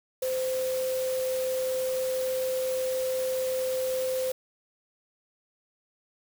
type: tone in noise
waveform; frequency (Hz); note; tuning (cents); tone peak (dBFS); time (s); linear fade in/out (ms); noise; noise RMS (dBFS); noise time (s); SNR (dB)
sine; 517; C5; -21; -26; 0.22-4.32; 5; white; -39; 0.22-4.32; +10
effects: none